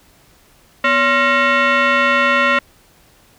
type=tone with frequency modulation; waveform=sine; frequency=247.2 Hz; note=B3; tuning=2 cents sharp; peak=-10 dBFS; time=0.84-2.59 s; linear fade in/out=5 ms; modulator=813 Hz; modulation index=2.9; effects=tanh soft clip ceiling -7 dBFS + pink hiss -51 dBFS RMS until 3.38 s